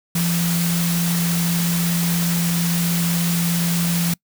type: tone in noise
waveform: sine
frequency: 171 Hz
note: F3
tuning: 36 cents flat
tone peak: -18 dBFS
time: 0.15-4.14 s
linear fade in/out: 5 ms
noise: white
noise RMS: -25 dBFS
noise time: 0.15-4.14 s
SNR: +4 dB
effects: noise-tail reverb RT60 0.1 s tail -26 dB re dry